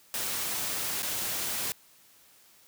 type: noise with dropouts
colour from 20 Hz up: white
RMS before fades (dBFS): -32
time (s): 0.14-1.72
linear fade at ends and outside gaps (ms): 0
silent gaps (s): 1.022-1.03
effects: white hiss -59 dBFS RMS until 2.67 s + high-pass 60 Hz 12 dB/octave